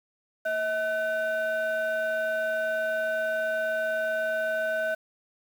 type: tone pair together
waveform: sine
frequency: 639.8 / 1512 Hz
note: D#5 / F#6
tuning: +48 / +37 cents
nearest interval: octave + minor third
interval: 1489 cents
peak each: -25 / -27 dBFS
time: 0.45-4.95 s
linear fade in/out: 10 ms
effects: tanh soft clip ceiling -22 dBFS + 8-bit